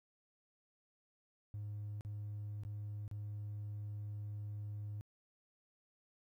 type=tone with dropouts; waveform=triangle; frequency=104 Hz; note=G#2; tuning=3 cents sharp; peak=-38 dBFS; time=1.54-5.01 s; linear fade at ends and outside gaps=0 ms; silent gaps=2.009-2.049 / 2.635-2.65 / 3.079-3.113 s; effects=tanh soft clip ceiling -37 dBFS + 13-bit